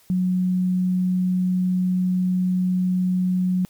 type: tone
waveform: sine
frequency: 183 Hz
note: F#3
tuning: 19 cents flat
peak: -18 dBFS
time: 0.1-3.65 s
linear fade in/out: 0 ms
effects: white hiss -56 dBFS RMS until 3.69 s